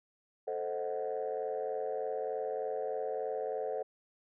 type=chord; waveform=sine; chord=A diminished seventh; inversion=none; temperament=equal; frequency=440 / 523.3 / 622.3 / 740 Hz; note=A4 / C5 / Eb5 / Gb5; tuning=0 / 0 / 0 / 0 cents; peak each=-36 / -37 / -40 / -40 dBFS; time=0.47-3.83 s; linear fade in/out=10 ms; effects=tanh soft clip ceiling -26 dBFS